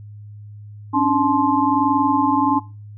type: tone cluster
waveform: sine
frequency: 272 / 293.3 / 864 / 1048 Hz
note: C#4 / D4 / A5 / C6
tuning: -33 / -2 / -32 / +2 cents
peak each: -20 dBFS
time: 0.93-2.6 s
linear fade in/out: 20 ms
effects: noise-tail reverb RT60 0.3 s tail -18 dB re dry + added 104 Hz sine -35 dBFS peak until 2.97 s